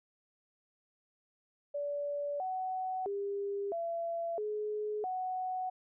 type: tone with pitch steps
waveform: sine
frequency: 577 / 748 / 401.3 / 675 / 422.7 / 742 Hz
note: D5 / F#5 / G4 / E5 / G#4 / F#5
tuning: -31 / +19 / +41 / +41 / +31 / +5 cents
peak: -33 dBFS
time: 1.74-5.7 s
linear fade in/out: 10 ms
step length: 660 ms
effects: none